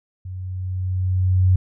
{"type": "tone with level ramp", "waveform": "sine", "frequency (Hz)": 92.5, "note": "F#2", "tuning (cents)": 0, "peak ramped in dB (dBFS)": [-29, -11], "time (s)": [0.25, 1.56], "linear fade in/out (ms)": 5, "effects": []}